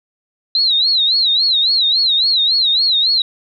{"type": "tone with vibrato", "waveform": "sine", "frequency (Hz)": 3997, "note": "B7", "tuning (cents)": 20, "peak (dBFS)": -11, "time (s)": [0.55, 3.22], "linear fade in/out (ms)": 2, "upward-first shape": "sine", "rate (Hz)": 3.6, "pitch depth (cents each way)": 150, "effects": []}